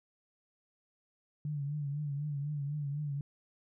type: tone with vibrato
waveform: sine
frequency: 145.2 Hz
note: D3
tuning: 19 cents flat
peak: -33 dBFS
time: 1.45-3.21 s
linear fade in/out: 2 ms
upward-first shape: triangle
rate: 4 Hz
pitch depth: 80 cents each way
effects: none